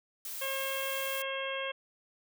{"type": "noise", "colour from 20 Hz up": "blue", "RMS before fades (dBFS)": -40, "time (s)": [0.25, 1.22], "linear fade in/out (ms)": 2}
{"type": "harmonic tone", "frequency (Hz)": 539, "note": "C#5", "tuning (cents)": -49, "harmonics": [1, 2, 3, 4, 5, 6], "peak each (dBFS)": [-37, -41, -41, -42, -41, -41], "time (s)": [0.41, 1.72], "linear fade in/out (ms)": 10}
{"effects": []}